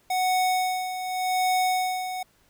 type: tone with tremolo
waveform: square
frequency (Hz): 740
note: F#5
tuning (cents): 0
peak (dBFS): -21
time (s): 0.1-2.23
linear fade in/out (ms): 5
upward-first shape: sine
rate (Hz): 0.86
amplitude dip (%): 65
effects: pink hiss -63 dBFS RMS until 2.49 s